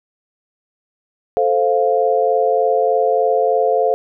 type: chord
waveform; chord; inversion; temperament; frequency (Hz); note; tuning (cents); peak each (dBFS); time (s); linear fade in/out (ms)
sine; F major; first; equal; 440 / 523.3 / 698.5; A4 / C5 / F5; 0 / 0 / 0; -17; 1.37-3.94; 0
effects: none

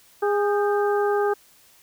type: harmonic tone with a mistuned harmonic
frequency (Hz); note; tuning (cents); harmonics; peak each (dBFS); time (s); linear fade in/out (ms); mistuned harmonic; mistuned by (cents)
409.9; G#4; -23; 1 / 2 / 3 / 4; -20 / -26 / -30 / -32; 0.22-1.34; 10; 4; -73
effects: white hiss -55 dBFS RMS until 1.82 s

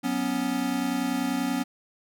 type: chord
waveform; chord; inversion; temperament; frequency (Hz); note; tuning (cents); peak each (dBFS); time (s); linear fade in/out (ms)
square; F# suspended fourth; none; equal; 185 / 246.9 / 277.2; F#3 / B3 / C#4; 0 / 0 / 0; -35 / -29 / -29; 0.03-1.64; 20
effects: none

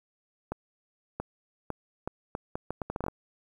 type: accelerating click train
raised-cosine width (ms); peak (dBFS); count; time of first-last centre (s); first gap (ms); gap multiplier
1; -18; 14; 0.52-3.083; 680; 0.74
effects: 9-bit

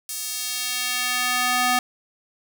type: tone with high-pass filter sweep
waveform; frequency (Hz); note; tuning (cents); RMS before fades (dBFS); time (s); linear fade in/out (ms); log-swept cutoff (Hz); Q
square; 249; B3; +14; -24; 0.09-1.79; 2; 7200 to 730; 0.81
effects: none

